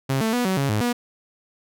sawtooth tone with pitch steps, 134.9 / 222.1 / 244.8 / 188.7 / 138.4 / 105.9 / 241.9 Hz, C#3 / A3 / B3 / F#3 / C#3 / G#2 / B3, -47 / +16 / -15 / +34 / -2 / +34 / -36 cents, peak -16 dBFS, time 0.09-0.93 s, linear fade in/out 10 ms, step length 120 ms, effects none

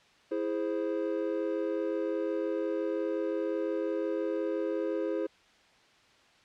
triangle chord, E augmented, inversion none, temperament equal, 329.6 / 415.3 / 523.3 Hz, E4 / G#4 / B#4, 0 / 0 / 0 cents, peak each -31 / -32 / -32 dBFS, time 0.31-5.27 s, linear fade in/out 10 ms, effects white hiss -61 dBFS RMS until 6.44 s + low-pass 4000 Hz 12 dB/octave

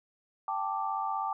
sine chord, G suspended second, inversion none, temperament equal, 784 / 880 / 1174.7 Hz, G5 / A5 / D6, 0 / 0 / 0 cents, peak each -34 dBFS, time 0.48-1.33 s, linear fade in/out 2 ms, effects none

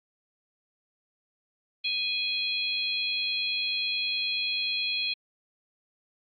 harmonic tone, 830.6 Hz, G#5, in tune, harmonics 3 / 4 / 5, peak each -31 / -31 / -31 dBFS, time 1.84-5.14 s, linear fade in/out 10 ms, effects AAC 48 kbps

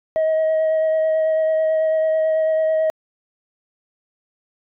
sine tone with vibrato, 634 Hz, D#5, 32 cents sharp, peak -13 dBFS, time 0.16-2.9 s, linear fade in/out 0 ms, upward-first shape sine, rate 9.1 Hz, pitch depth 12 cents each way, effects tanh soft clip ceiling -14 dBFS

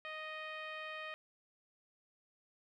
10% pulse tone with low-pass filter, 622.3 Hz, D#5, in tune, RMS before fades -45 dBFS, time 0.05-1.14 s, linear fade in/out 0 ms, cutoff 2500 Hz, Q 1.4, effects none

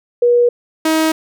sine / sawtooth tone pair in turn, 481.9 / 317.5 Hz, B4 / D#4, -43 / +35 cents, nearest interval perfect fifth, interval 722 cents, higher first, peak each -8 dBFS, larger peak neither, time 0.22-0.49 / 0.85-1.12 s, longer neither, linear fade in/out 5 ms, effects none

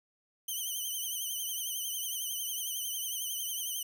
5% pulse tone with vibrato, 3064 Hz, G7, 40 cents flat, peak -26 dBFS, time 0.48-3.83 s, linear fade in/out 5 ms, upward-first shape triangle, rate 11 Hz, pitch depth 81 cents each way, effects none

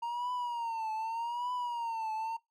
triangle tone with vibrato, 931 Hz, A#5, 2 cents flat, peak -31 dBFS, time 0.02-2.37 s, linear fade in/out 10 ms, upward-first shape triangle, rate 0.83 Hz, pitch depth 120 cents each way, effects noise-tail reverb RT60 0.2 s tail -22 dB re dry

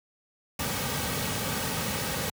pink noise with comb filter, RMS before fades -30 dBFS, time 0.59-2.3 s, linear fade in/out 5 ms, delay 2.9 ms, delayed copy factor -0.55, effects high-pass 80 Hz 12 dB/octave

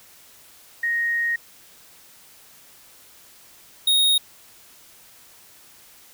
sine / square tone pair in turn, 1869 / 3738 Hz, A#6 / A#7, +4 / +4 cents, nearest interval octave, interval 1200 cents, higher second, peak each -20 / -16 dBFS, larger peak second, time 0.83-1.36 / 3.87-4.18 s, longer first, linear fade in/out 5 ms, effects white hiss -50 dBFS RMS until 6.13 s

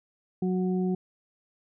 harmonic tone, 184.1 Hz, F#3, 8 cents flat, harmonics 1 / 2 / 4, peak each -25 / -30 / -41 dBFS, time 0.42-0.95 s, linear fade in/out 5 ms, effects none

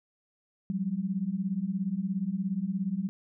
sine beating tone pair, 180.3 / 197.3 Hz, F#3 / G3, -45 / +11 cents, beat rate 17 Hz, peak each -32 / -30 dBFS, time 0.7-3.09 s, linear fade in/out 0 ms, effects none

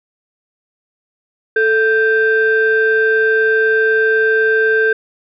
sine tone pair together, 440 / 1568 Hz, A4 / G6, 0 / 0 cents, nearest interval octave + minor seventh, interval 2200 cents, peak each -12 dBFS, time 1.56-4.93 s, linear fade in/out 5 ms, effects tanh soft clip ceiling -5 dBFS

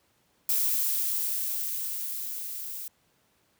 violet noise with level ramp, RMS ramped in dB -25 to -38 dBFS, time 0.49-2.88 s, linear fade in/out 2 ms, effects pink hiss -68 dBFS RMS until 3.59 s + high-pass 80 Hz 12 dB/octave

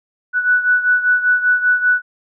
sine beating tone pair, 1480 / 1485.1 Hz, F#6 / F#6, 0 / +6 cents, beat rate 5.1 Hz, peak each -13 / -18 dBFS, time 0.33-2.02 s, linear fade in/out 50 ms, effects none

